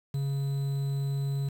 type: tone with quantisation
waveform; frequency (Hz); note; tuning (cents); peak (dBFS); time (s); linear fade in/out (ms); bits
triangle; 138.59; C#3; 0; -25; 0.14-1.49; 5; 8
effects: none